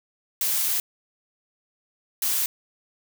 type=noise bursts at uneven times; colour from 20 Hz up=blue; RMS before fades=-24 dBFS; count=2; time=0.41-0.8 / 2.22-2.46 s; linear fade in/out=2 ms; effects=none